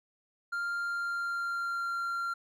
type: tone with pitch glide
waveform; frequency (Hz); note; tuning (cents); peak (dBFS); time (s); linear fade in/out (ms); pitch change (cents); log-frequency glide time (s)
triangle; 1396 to 1380.8; F6 to F6; -1 to -20; -29; 0.52-2.34; 10; -19; 0.8-1.96
effects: none